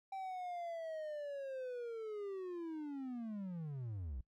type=linear sweep; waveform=triangle; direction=down; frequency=779 to 56.5 Hz; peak=-39 dBFS; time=0.12-4.21 s; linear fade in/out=5 ms; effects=noise-tail reverb RT60 0.1 s tail -22 dB re dry